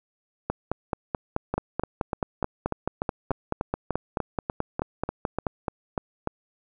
two click trains, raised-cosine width 1 ms, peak -12 / -11 dBFS, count 17 / 24, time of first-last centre 1.54-6.274 / 0.5-5.468 s, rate 3.38 / 4.63 Hz, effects none

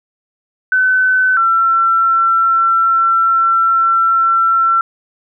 sine tone pair in turn, 1514 / 1348.8 Hz, F#6 / E6, +39 / +39 cents, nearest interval major second, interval 200 cents, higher first, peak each -9 dBFS, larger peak neither, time 0.72-1.37 / 1.37-4.81 s, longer second, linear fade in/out 2 ms, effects none

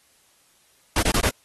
pink noise bursts, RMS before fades -21 dBFS, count 4, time 0.96-1.295 s, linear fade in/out 5 ms, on 65 ms, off 25 ms, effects white hiss -60 dBFS RMS until 1.44 s + AAC 32 kbps

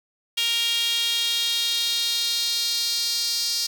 sawtooth tone with high-pass filter sweep, 466 Hz, A#4, 1 cent flat, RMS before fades -24 dBFS, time 0.37-3.67 s, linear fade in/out 10 ms, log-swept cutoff 3100 to 4700 Hz, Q 4.5, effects 7-bit

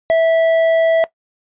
sine tone with tanh clipping, 655 Hz, E5, 11 cents flat, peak -11 dBFS, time 0.1-1.04 s, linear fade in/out 0 ms, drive 7 dB, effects noise-tail reverb RT60 0.1 s tail -18 dB re dry + resampled to 8000 Hz

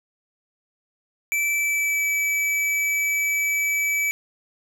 square tone with pitch glide, 2323 to 2300 Hz, D7 to D7, -20 to -37 cents, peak -21 dBFS, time 1.32-4.11 s, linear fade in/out 0 ms, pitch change -17 cents, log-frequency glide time 1.51-2.03 s, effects none

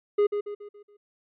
triangle tone with echo, 412.2 Hz, G#4, 13 cents flat, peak -16 dBFS, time 0.18-0.27 s, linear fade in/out 10 ms, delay 140 ms, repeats 5, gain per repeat -7 dB, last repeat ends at 0.97 s, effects resampled to 8000 Hz

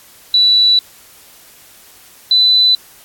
sine tone pair in turn, 3951 / 3997 Hz, B7 / B7, 0 / +20 cents, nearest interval unison, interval 20 cents, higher second, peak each -7 dBFS, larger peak neither, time 0.34-0.79 / 2.31-2.75 s, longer first, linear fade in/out 2 ms, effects white hiss -43 dBFS RMS until 3.04 s + AAC 64 kbps

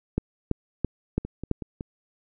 two click trains, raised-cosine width 3 ms, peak -20 / -10 dBFS, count 4 / 5, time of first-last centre 1.25-1.809 / 0.18-1.513 s, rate 5.37 / 3 Hz, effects none

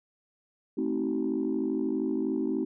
sine chord, A diminished seventh, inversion none, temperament just, 220 / 264 / 316.8 / 380.2 Hz, A3 / C4 / Eb4 / Gb4, 0 / +16 / +31 / +47 cents, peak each -33 / -30 / -30 / -32 dBFS, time 0.77-2.65 s, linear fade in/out 10 ms, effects tanh soft clip ceiling -19 dBFS

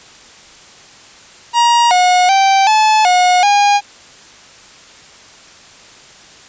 45% pulse tone with pitch steps, 946 / 725 / 779 / 864 / 724 / 815 Hz, A#5 / F#5 / G5 / A5 / F#5 / G#5, +25 / -35 / -11 / -32 / -38 / -33 cents, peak -8 dBFS, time 1.53-3.81 s, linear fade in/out 50 ms, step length 380 ms, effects white hiss -40 dBFS RMS until 6.48 s + resampled to 16000 Hz

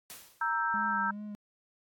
white noise with exponential decay, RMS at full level -43 dBFS, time 0.1-0.61 s, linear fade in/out 0 ms, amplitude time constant 110 ms
sine chord, E diminished, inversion second, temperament equal with one note detuned, 932.3 / 1318.5 / 1573.4 Hz, Bb5 / E6 / G6, 0 / 0 / +6 cents, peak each -32 dBFS, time 0.41-1.11 s, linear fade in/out 5 ms
triangle tone with vibrato, 204.9 Hz, G#3, 23 cents flat, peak -36 dBFS, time 0.74-1.35 s, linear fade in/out 0 ms, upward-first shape sine, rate 2.5 Hz, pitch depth 46 cents each way
effects AAC 64 kbps

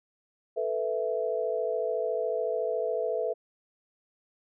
sine chord, A suspended second, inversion none, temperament equal, 440 / 493.9 / 659.3 Hz, A4 / B4 / E5, 0 / 0 / 0 cents, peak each -31 dBFS, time 0.56-3.34 s, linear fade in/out 20 ms, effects none

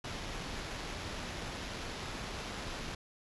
pink noise with sample-and-hold, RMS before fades -41 dBFS, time 0.04-2.95 s, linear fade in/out 5 ms, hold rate 8820 Hz, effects resampled to 24000 Hz

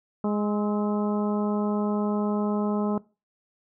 harmonic tone with a mistuned harmonic, 208 Hz, G#3, 3 cents sharp, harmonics 1 / 2 / 3 / 4 / 5 / 6, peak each -24 / -30 / -34 / -36 / -38 / -40 dBFS, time 0.24-2.98 s, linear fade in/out 2 ms, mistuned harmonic 6, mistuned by +53 cents, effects noise-tail reverb RT60 0.3 s tail -21 dB re dry

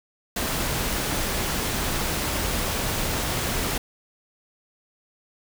pink noise, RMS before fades -26 dBFS, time 0.36-3.78 s, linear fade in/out 5 ms, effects none

